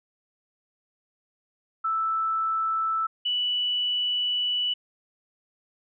sine tone pair in turn, 1318.5 / 2960 Hz, E6 / F#7, 0 / 0 cents, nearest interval octave + major second, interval 1400 cents, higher second, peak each -23 dBFS, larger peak neither, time 1.84-3.07 / 3.25-4.74 s, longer second, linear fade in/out 10 ms, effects none

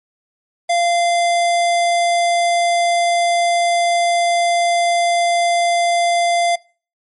square tone, 691 Hz, F5, 19 cents flat, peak -14 dBFS, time 0.69-6.56 s, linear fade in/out 10 ms, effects noise-tail reverb RT60 0.4 s tail -24 dB re dry + MP3 48 kbps

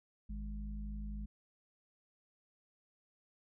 harmonic tone, 51.91 Hz, G#1, in tune, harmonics 1 / 3 / 4, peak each -40 / -54 / -47 dBFS, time 0.29-1.26 s, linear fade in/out 10 ms, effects none

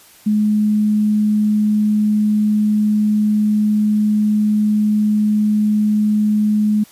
sine tone, 211.4 Hz, G#3, 31 cents sharp, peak -12 dBFS, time 0.26-6.84 s, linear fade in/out 10 ms, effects white hiss -46 dBFS RMS until 6.91 s + resampled to 32000 Hz

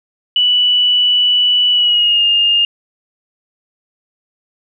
sine tone with pitch glide, 2960 to 2825 Hz, F#7 to F7, 0 to +19 cents, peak -9 dBFS, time 0.36-2.65 s, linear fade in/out 2 ms, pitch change -81 cents, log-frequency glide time 1.71-2.24 s, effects none

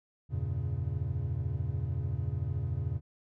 triangle chord, E diminished seventh, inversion none, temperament equal with one note detuned, 82.41 / 95.98 / 116.54 / 138.59 Hz, E2 / G2 / Bb2 / Db3, 0 / -36 / 0 / 0 cents, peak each -34 dBFS, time 0.29-3.01 s, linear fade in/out 50 ms, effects none

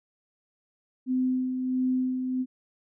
sine tone with tremolo, 256.1 Hz, C4, 37 cents flat, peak -22 dBFS, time 1.06-2.46 s, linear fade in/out 50 ms, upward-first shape sine, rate 1.5 Hz, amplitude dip 45%, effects none

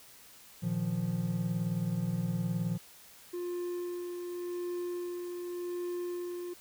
triangle chord, Bb suspended fourth, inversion none, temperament equal, 116.54 / 155.56 / 174.61 Hz, Bb2 / Eb3 / F3, 0 / 0 / 0 cents, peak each -34 / -34 / -30 dBFS, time 0.62-2.78 s, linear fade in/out 20 ms
triangle tone with tremolo, 352.9 Hz, F4, 18 cents sharp, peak -31 dBFS, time 3.33-6.54 s, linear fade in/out 10 ms, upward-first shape sine, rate 0.87 Hz, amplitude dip 35%
effects white hiss -55 dBFS RMS until 6.6 s

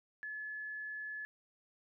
sine tone, 1715 Hz, A6, 45 cents flat, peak -40 dBFS, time 0.23-1.25 s, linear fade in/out 0 ms, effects none

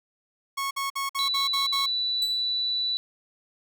sawtooth tone bursts, 1100 Hz, C#6, 14 cents flat, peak -23 dBFS, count 7, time 0.57-1.862 s, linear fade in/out 10 ms, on 140 ms, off 52 ms
sine tone, 3962 Hz, B7, 5 cents sharp, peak -24 dBFS, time 1.19-2.97 s, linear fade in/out 0 ms
sawtooth tone with exponential decay, 3951 Hz, B7, in tune, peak -25 dBFS, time 2.22-2.48 s, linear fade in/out 1 ms, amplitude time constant 55 ms
effects none

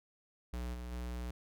square tone with level steps, 60.7 Hz, B1, 29 cents flat, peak -38 / -42 / -39 dBFS, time 0.53-1.31 s, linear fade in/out 5 ms, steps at 0.73 / 0.91 s, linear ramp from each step 20 ms, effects none

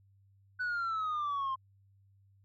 sine exponential sweep, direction down, 1500 to 1046.5 Hz, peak -29 dBFS, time 0.59-1.56 s, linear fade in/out 20 ms, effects tanh soft clip ceiling -30 dBFS + added 98 Hz sine -62 dBFS peak until 2.44 s

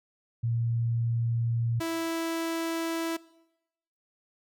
sine / sawtooth tone pair in turn, 116.54 / 329.6 Hz, A#2 / E4, 0 / 0 cents, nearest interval octave + tritone, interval 1800 cents, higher second, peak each -25 dBFS, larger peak neither, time 0.43-1.8 / 1.8-3.17 s, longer neither, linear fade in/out 10 ms, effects noise-tail reverb RT60 0.9 s tail -21 dB re dry

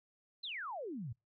sine exponential sweep, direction down, 4228 to 102.9 Hz, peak -39 dBFS, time 0.43-1.13 s, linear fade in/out 10 ms, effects noise-tail reverb RT60 0.2 s tail -25 dB re dry + MP3 64 kbps

